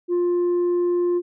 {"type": "tone", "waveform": "sine", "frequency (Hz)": 351.7, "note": "F4", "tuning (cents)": 12, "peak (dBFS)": -15, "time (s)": [0.08, 1.22], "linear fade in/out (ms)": 50, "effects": ["tanh soft clip ceiling -17 dBFS"]}